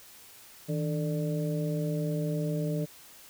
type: harmonic tone with a mistuned harmonic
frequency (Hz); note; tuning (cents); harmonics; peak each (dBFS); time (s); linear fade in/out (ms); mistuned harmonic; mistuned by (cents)
147.9; D3; +13; 1 / 2 / 3 / 4; -29 / -36 / -37 / -37; 0.68-2.86; 20; 1; +130
effects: white hiss -52 dBFS RMS until 3.29 s